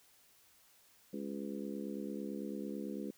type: harmonic tone with a mistuned harmonic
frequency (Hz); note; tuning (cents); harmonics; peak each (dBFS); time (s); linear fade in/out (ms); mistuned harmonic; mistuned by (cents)
69; C#2; -7; 3 / 4 / 5 / 6 / 7; -42 / -44 / -46 / -48 / -49; 1.13-3.11; 5; 7; +52
effects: white hiss -66 dBFS RMS until 3.17 s